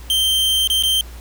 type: tone with dropouts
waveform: 45% pulse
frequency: 3136 Hz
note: G7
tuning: in tune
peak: -14 dBFS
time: 0.1-1.01 s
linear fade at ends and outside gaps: 1 ms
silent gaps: 0.674-0.7 / 0.825-0.835 s
effects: added 59 Hz sine -33 dBFS peak until 1.2 s + pink hiss -43 dBFS RMS until 1.2 s